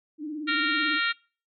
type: tone with vibrato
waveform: sine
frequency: 302.4 Hz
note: D#4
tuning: 49 cents flat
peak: -31 dBFS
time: 0.18-1 s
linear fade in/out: 50 ms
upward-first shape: sine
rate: 18 Hz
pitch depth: 79 cents each way
type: harmonic tone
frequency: 463.2 Hz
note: A#4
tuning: 11 cents flat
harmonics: 3 / 4 / 5 / 6 / 7 / 8 / 9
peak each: -27 / -29 / -31 / -33 / -34 / -35 / -36 dBFS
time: 0.47-1.13 s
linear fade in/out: 20 ms
effects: noise-tail reverb RT60 0.4 s tail -26 dB re dry